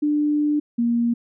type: tone pair in turn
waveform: sine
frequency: 296.8 / 235.6 Hz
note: D4 / A#3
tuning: +18 / +19 cents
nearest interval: major third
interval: 399 cents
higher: first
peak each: -17 dBFS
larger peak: neither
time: 0.02-0.6 / 0.78-1.14 s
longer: first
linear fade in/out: 10 ms
effects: none